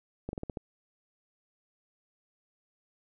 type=slowing click train; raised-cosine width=2 ms; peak=-22 dBFS; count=6; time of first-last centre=0.29-0.572 s; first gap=41 ms; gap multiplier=1.16; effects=none

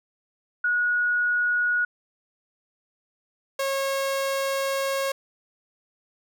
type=tone pair in turn; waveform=sine / sawtooth; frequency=1455 / 545 Hz; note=F#6 / C#5; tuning=-29 / -29 cents; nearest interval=octave + perfect fourth; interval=1700 cents; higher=first; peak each=-20 dBFS; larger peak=neither; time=0.64-1.85 / 3.59-5.12 s; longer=second; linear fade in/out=5 ms; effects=none

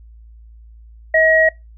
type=tone pair together; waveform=sine; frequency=638.1 / 1900 Hz; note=D#5 / A#6; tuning=+44 / +33 cents; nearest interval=octave + perfect fifth; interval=1889 cents; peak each=-13 dBFS; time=1.14-1.49 s; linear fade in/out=5 ms; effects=noise-tail reverb RT60 0.2 s tail -22 dB re dry + added 56 Hz sine -39 dBFS peak until 1.77 s

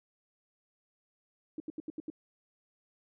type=tone bursts; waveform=sine; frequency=311.1 Hz; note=D#4; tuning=in tune; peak=-35 dBFS; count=6; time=1.58-2.101 s; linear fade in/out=2 ms; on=21 ms; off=79 ms; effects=none

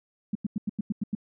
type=tone bursts; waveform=sine; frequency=207.7 Hz; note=G#3; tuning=in tune; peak=-24 dBFS; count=8; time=0.33-1.151 s; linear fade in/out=5 ms; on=23 ms; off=91 ms; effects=none

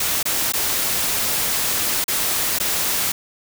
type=noise with dropouts; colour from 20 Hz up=white; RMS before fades=-21 dBFS; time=0-3.12 s; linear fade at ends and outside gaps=5 ms; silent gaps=0.229-0.254 / 0.523-0.535 / 2.042-2.08 / 2.587-2.599 s; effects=none

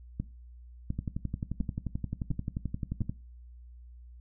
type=two click trains; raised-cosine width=5 ms; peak=-20 / -19 dBFS; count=25 / 5; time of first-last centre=0.99-3.095 / 0.2-3.017 s; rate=11.4 / 1.42 Hz; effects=noise-tail reverb RT60 0.3 s tail -18 dB re dry + added 60 Hz sine -47 dBFS peak until 4.2 s

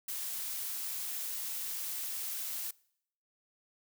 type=noise; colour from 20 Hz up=blue; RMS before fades=-38 dBFS; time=0.08-2.71 s; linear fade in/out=5 ms; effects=noise-tail reverb RT60 0.7 s tail -24 dB re dry

